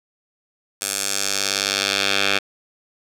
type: tone with band-pass filter sweep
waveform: 10% pulse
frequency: 99 Hz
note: G2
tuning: 18 cents sharp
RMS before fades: -22 dBFS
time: 0.81-2.39 s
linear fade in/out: 10 ms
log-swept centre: 8900 to 2900 Hz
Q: 1.3
effects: none